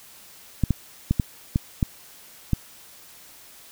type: clicks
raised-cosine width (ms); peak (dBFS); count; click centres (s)
5; -7; 7; 0.637 / 0.707 / 1.11 / 1.198 / 1.559 / 1.828 / 2.533
effects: white hiss -48 dBFS RMS until 3.71 s